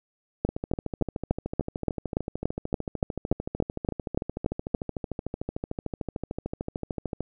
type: two click trains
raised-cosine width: 2 ms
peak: -17 / -9 dBFS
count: 91 / 16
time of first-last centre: 0.49-7.206 / 0.45-4.748 s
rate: 13.4 / 3.49 Hz
effects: none